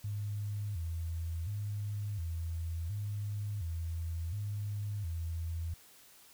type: tone with vibrato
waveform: sine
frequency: 92.5 Hz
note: F#2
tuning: in tune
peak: -34 dBFS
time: 0.04-5.74 s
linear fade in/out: 5 ms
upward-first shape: square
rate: 0.7 Hz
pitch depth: 190 cents each way
effects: white hiss -59 dBFS RMS until 6.33 s